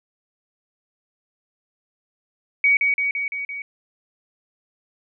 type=tone with echo; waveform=sine; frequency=2255 Hz; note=C#7; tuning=29 cents sharp; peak=-13 dBFS; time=2.64-2.77 s; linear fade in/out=2 ms; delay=170 ms; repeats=5; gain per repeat=-3 dB; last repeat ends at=3.62 s; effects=none